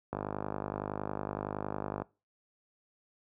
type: click train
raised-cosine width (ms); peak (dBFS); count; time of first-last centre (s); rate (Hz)
1; -20; 97; 0.13-2.02; 50.8
effects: noise-tail reverb RT60 0.3 s tail -22 dB re dry + high-pass 80 Hz 12 dB/octave